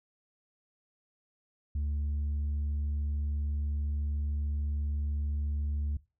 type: tone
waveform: sine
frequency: 73.1 Hz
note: D2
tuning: 7 cents flat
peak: -26 dBFS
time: 1.75-5.97 s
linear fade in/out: 5 ms
effects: noise-tail reverb RT60 0.3 s tail -22 dB re dry + tanh soft clip ceiling -28 dBFS